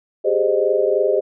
sine chord, Ab major seventh, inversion third, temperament equal with one note detuned, 392 / 415.3 / 523.3 / 613.7 Hz, G4 / Ab4 / C5 / Eb5, 0 / 0 / 0 / -24 cents, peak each -20 dBFS, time 0.24-1.21 s, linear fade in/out 20 ms, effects none

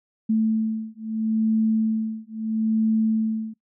sine beating tone pair, 220 / 220.76 Hz, A3 / A3, 0 / +6 cents, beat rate 0.76 Hz, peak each -23 / -23 dBFS, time 0.29-3.54 s, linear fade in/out 10 ms, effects noise-tail reverb RT60 0.1 s tail -21 dB re dry

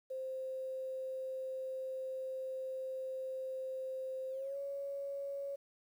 sine tone with pitch glide, 523.3 to 557.6 Hz, C5 to C#5, 0 to +10 cents, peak -38 dBFS, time 0.1-5.56 s, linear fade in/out 10 ms, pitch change +110 cents, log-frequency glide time 4.3-4.57 s, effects 11-bit

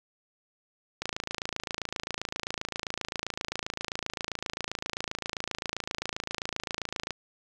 click train, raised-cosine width 0.2 ms, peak -14 dBFS, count 169, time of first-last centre 1.02-7.107 s, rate 27.6 Hz, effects none

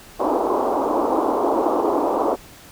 pink band-pass noise, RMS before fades -20 dBFS, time 0.19-2.36 s, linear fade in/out 20 ms, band 270 to 1100 Hz, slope 48 dB/octave, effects pink hiss -44 dBFS RMS until 2.71 s

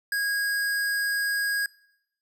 square tone, 1642 Hz, G#6, 20 cents flat, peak -25 dBFS, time 0.12-1.66 s, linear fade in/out 2 ms, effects noise-tail reverb RT60 0.8 s tail -23 dB re dry

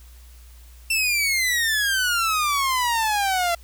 sawtooth exponential sweep, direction down, 2700 to 675 Hz, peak -16 dBFS, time 0.9-3.55 s, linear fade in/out 5 ms, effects added 60 Hz sine -43 dBFS peak until 3.63 s + white hiss -54 dBFS RMS until 3.63 s

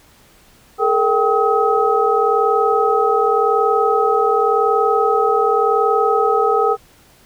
sine tone cluster, 420.4 / 461.3 / 779 / 1272 Hz, G#4 / A#4 / G5 / D#6, +21 / -18 / -11 / +38 cents, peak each -18 dBFS, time 0.78-6.77 s, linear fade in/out 50 ms, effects pink hiss -50 dBFS RMS until 7.25 s

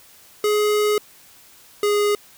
square tone pair in turn, 419.8 / 413.5 Hz, G#4 / G#4, +19 / -8 cents, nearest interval unison, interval 27 cents, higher first, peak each -17 dBFS, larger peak neither, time 0.44-0.98 / 1.83-2.15 s, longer first, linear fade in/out 2 ms, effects white hiss -49 dBFS RMS until 2.37 s

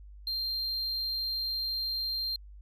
triangle tone, 4178 Hz, C8, 3 cents flat, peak -29 dBFS, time 0.27-2.36 s, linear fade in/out 2 ms, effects added 50 Hz sine -46 dBFS peak until 2.61 s

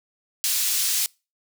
pink high-pass noise, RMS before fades -23 dBFS, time 0.44-1.06 s, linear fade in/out 0 ms, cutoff 4500 Hz, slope 12 dB/octave, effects noise-tail reverb RT60 0.3 s tail -26 dB re dry

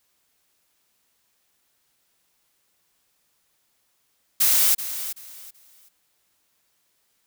blue noise with echo, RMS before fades -18 dBFS, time 4.4-4.75 s, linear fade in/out 10 ms, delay 380 ms, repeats 3, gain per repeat -12 dB, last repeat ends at 5.89 s, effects white hiss -69 dBFS RMS until 7.26 s

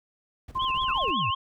brown noise with tremolo, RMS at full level -39 dBFS, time 0.48-1.11 s, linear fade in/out 5 ms, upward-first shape square, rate 15 Hz, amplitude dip 75%
sine tone with pitch glide, 1046.5 to 1067.3 Hz, C6 to C6, 0 to +34 cents, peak -25 dBFS, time 0.55-1.35 s, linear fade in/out 10 ms, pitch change +34 cents, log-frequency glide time 0.86-1.06 s
sine tone with vibrato, 2960 Hz, F#7, in tune, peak -29 dBFS, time 0.59-1.35 s, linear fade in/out 10 ms, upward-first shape triangle, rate 5.5 Hz, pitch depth 260 cents each way
sine exponential sweep, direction down, 1600 to 87.31 Hz, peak -30 dBFS, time 0.88-1.31 s, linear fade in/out 10 ms
effects none

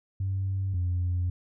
sine tone pair in turn, 96.2 / 89.01 Hz, G2 / F2, -32 / +33 cents, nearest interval minor second, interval 135 cents, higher first, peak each -25 / -23 dBFS, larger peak second, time 0.2-0.74 / 0.74-1.3 s, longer second, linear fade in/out 5 ms, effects tanh soft clip ceiling -22 dBFS

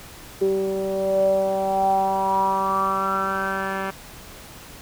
10% pulse tone with low-pass filter sweep, 193 Hz, G3, 27 cents flat, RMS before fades -22 dBFS, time 0.41-3.91 s, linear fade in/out 10 ms, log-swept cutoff 400 to 1900 Hz, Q 8.5, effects pink hiss -42 dBFS RMS until 4.81 s

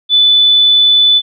sine tone, 3490 Hz, A7, 15 cents flat, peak -5 dBFS, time 0.09-1.22 s, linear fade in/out 50 ms, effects none

